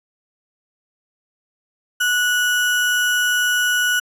sine tone with sample-and-hold, 1469 Hz, F#6, 13 cents flat, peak -15 dBFS, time 2-4 s, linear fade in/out 10 ms, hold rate 4410 Hz, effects resampled to 32000 Hz

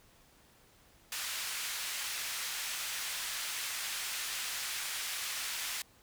pink band-pass noise, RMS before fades -38 dBFS, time 1.12-5.82 s, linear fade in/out 2 ms, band 1800 to 14000 Hz, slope 12 dB/octave, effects pink hiss -63 dBFS RMS until 6.02 s

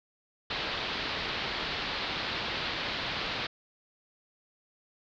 white low-pass noise, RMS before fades -34 dBFS, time 0.5-3.47 s, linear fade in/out 5 ms, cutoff 4400 Hz, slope 48 dB/octave, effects none

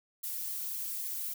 violet noise with flanger, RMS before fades -37 dBFS, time 0.23-1.34 s, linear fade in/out 10 ms, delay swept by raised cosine 0.9 to 3.1 ms, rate 3.7 Hz, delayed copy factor +0.9, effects none

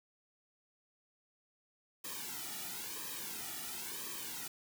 white noise with flanger, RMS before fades -43 dBFS, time 2.04-4.48 s, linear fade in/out 5 ms, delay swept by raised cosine 1.4 to 1.92 ms, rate 0.98 Hz, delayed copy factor -0.95, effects none

